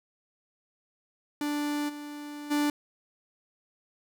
45% pulse tone with level steps, 293.7 Hz, D4, in tune, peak -28 / -38 / -24 dBFS, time 1.41-2.7 s, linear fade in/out 2 ms, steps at 1.88 / 2.5 s, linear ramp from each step 20 ms, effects none

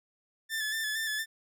sawtooth tone with vibrato, 1752 Hz, A6, 8 cents flat, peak -27 dBFS, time 0.49-1.26 s, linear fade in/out 50 ms, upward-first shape square, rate 4.3 Hz, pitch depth 31 cents each way, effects none

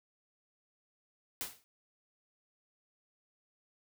white noise with exponential decay, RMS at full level -35 dBFS, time 1.41-1.64 s, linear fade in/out 0 ms, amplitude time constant 49 ms, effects none

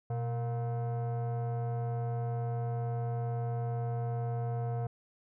sine tone with frequency modulation, 121.2 Hz, B2, 32 cents flat, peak -28 dBFS, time 0.1-4.87 s, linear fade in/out 5 ms, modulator 587 Hz, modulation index 0.61, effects tanh soft clip ceiling -30 dBFS

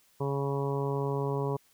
harmonic tone, 139.2 Hz, C#3, 8 cents sharp, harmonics 1 / 2 / 3 / 4 / 5 / 6 / 7 / 8, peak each -31 / -39 / -32 / -40 / -44 / -44 / -38 / -45 dBFS, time 0.2-1.57 s, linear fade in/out 10 ms, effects white hiss -65 dBFS RMS until 1.73 s

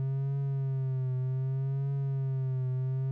triangle tone with vibrato, 133.4 Hz, C3, 34 cents sharp, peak -26 dBFS, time 0-3.11 s, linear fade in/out 0 ms, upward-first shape triangle, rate 0.65 Hz, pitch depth 69 cents each way, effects none

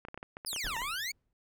clicks, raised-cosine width 0.5 ms, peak -27 dBFS, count 12, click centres 0.051 / 0.085 / 0.144 / 0.176 / 0.229 / 0.369 / 0.449 / 0.531 / 0.562 / 0.667 / 0.766 / 0.818 s
20% pulse exponential two-way sweep, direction down then up, 5274 to 880 to 2311 Hz, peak -29 dBFS, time 0.46-1.12 s, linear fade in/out 10 ms, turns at 0.77 s
brown noise with exponential decay, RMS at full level -41 dBFS, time 0.64-1.33 s, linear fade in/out 1 ms, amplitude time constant 150 ms
effects none

